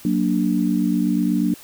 sine chord, Gb augmented, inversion none, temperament equal, 185 / 233.1 / 293.7 Hz, Gb3 / Bb3 / D4, 0 / 0 / 0 cents, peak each -21 dBFS, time 0.05-1.54 s, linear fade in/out 2 ms, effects white hiss -44 dBFS RMS until 1.63 s

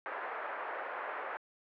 white band-pass noise, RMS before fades -40 dBFS, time 0.06-1.37 s, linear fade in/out 0 ms, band 450 to 1700 Hz, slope 24 dB/octave, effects low-pass 3000 Hz 12 dB/octave

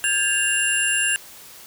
sine tone cluster, 1606 / 1715 / 2780 / 7480 / 10310 Hz, G6 / A6 / F7 / A#8 / E9, +41 / -45 / -9 / +5 / -40 cents, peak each -24 / -28 / -21 / -26 / -24 dBFS, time 0.04-1.16 s, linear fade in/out 0 ms, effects tanh soft clip ceiling -10 dBFS + white hiss -43 dBFS RMS until 1.66 s

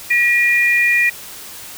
sine tone pair together, 1919 / 2420 Hz, A#6 / D#7, +50 / -49 cents, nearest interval major third, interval 401 cents, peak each -14 dBFS, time 0.1-1.1 s, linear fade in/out 10 ms, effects white hiss -34 dBFS RMS until 1.77 s

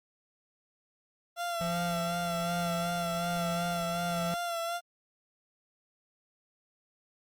30% pulse tone with vibrato, 683 Hz, F5, 39 cents flat, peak -29 dBFS, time 1.36-4.81 s, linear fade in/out 50 ms, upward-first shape sine, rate 2.7 Hz, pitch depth 36 cents each way
square tone with tremolo, 172.8 Hz, F3, 18 cents flat, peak -33 dBFS, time 1.61-4.34 s, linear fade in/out 0 ms, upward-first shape sine, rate 1.2 Hz, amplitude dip 30%
effects Opus 48 kbps

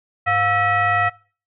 sine tone with frequency modulation, 1318.5 Hz, E6, in tune, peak -15 dBFS, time 0.26-1.1 s, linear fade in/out 20 ms, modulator 608 Hz, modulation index 1.4, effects noise-tail reverb RT60 0.4 s tail -22 dB re dry

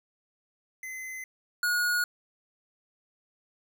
square tone pair in turn, 2046 / 1446.7 Hz, C7 / F#6, -39 / -39 cents, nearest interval tritone, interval 600 cents, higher first, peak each -37 / -25 dBFS, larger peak second, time 0.83-1.24 / 1.63-2.04 s, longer neither, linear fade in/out 2 ms, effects none

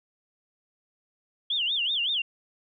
sine tone with vibrato, 3190 Hz, G7, 30 cents sharp, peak -24 dBFS, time 1.5-2.22 s, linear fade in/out 5 ms, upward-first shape sine, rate 5.3 Hz, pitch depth 250 cents each way, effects none

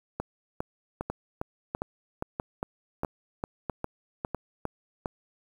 two click trains, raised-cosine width 1 ms, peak -16 / -16 dBFS, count 13 / 6, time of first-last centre 0.2-5.058 / 1.1-4.347 s, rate 2.47 / 1.54 Hz, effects 8-bit

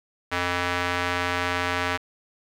square tone with band-pass filter, 88.6 Hz, F2, 25 cents sharp, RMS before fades -26 dBFS, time 0.31-1.98 s, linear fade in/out 20 ms, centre 1800 Hz, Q 1, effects 8-bit

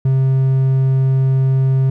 triangle tone, 132.9 Hz, C3, 27 cents sharp, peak -9 dBFS, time 0.05-1.9 s, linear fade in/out 5 ms, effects none

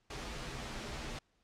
pink noise with comb filter, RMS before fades -42 dBFS, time 0.1-1.19 s, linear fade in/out 5 ms, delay 11 ms, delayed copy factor -0.6, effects pink hiss -75 dBFS RMS until 1.43 s + low-pass 6000 Hz 12 dB/octave

